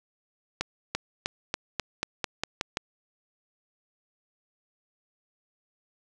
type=accelerating click train; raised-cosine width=0.2 ms; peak=-10 dBFS; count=10; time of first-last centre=0.61-2.771 s; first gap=340 ms; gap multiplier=0.91; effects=none